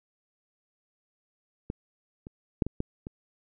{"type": "clicks", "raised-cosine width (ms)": 3, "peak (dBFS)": [-19, -28, -10, -19, -16, -24], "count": 6, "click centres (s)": [1.701, 2.269, 2.622, 2.666, 2.804, 3.069], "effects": []}